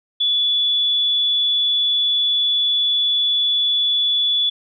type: tone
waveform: sine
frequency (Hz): 3436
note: A7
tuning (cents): -42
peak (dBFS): -15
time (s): 0.2-4.5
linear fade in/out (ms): 10
effects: none